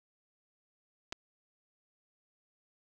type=clicks; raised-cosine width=0.2 ms; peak=-22 / -22 dBFS; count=2; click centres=1.124 / 1.127 s; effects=none